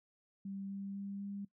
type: tone with pitch steps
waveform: sine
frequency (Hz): 196 / 197.36 / 198.74 / 200.1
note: G3 / G3 / G3 / G3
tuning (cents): 0 / +12 / +24 / +36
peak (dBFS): -40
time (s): 0.45-1.45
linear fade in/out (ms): 5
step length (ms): 250
effects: noise-tail reverb RT60 0.1 s tail -19 dB re dry